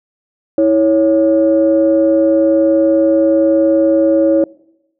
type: tone pair together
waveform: sine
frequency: 324.5 / 554.4 Hz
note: E4 / C#5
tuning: -27 / 0 cents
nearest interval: major sixth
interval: 927 cents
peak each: -10 dBFS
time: 0.58-4.44 s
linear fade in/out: 2 ms
effects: noise-tail reverb RT60 0.9 s tail -23 dB re dry + tanh soft clip ceiling -1 dBFS